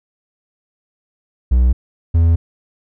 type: tone pair in turn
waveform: triangle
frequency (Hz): 61.74 / 83.25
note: B1 / E2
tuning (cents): 0 / +18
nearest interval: perfect fourth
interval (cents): 518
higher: second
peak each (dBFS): -7 / -7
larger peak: neither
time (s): 1.51-1.73 / 2.14-2.36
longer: neither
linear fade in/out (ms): 10
effects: none